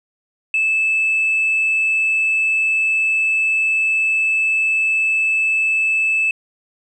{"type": "tone", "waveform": "sine", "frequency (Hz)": 2621, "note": "E7", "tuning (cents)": -11, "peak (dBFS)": -13, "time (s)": [0.54, 6.31], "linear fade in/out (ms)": 2, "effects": ["tanh soft clip ceiling -11 dBFS"]}